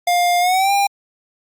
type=tone with pitch glide; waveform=square; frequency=705 to 800.5 Hz; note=F5 to G5; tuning=+16 to +36 cents; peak=-14 dBFS; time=0.07-0.87 s; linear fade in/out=5 ms; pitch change=+220 cents; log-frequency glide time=0.4-0.72 s; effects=Opus 48 kbps